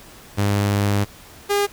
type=tone pair in turn; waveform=sawtooth; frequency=101.5 / 406 Hz; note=G#2 / G#4; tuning=-39 / -39 cents; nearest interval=2 octaves; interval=2400 cents; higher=second; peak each=-13 / -13 dBFS; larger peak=neither; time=0.37-1.05 / 1.49-1.67 s; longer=first; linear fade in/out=20 ms; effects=pink hiss -44 dBFS RMS until 1.72 s